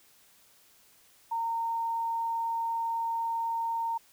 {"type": "tone", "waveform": "sine", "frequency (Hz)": 918, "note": "A#5", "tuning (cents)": -27, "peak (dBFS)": -28, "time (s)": [1.31, 3.98], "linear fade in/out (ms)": 10, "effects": ["white hiss -61 dBFS RMS until 4.12 s"]}